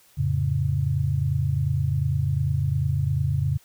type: chord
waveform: sine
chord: F augmented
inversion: none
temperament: equal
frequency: 87.31 / 110 / 138.59 Hz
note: F2 / A2 / C#3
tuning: 0 / 0 / 0 cents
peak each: -26 / -27 / -23 dBFS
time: 0.17-3.58 s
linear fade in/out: 20 ms
effects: white hiss -57 dBFS RMS until 3.64 s